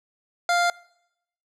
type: tone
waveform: 25% pulse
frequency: 698.5 Hz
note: F5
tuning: in tune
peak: -15 dBFS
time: 0.49-0.7 s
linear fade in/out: 2 ms
effects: noise-tail reverb RT60 0.8 s tail -23 dB re dry + low-pass 8000 Hz 12 dB/octave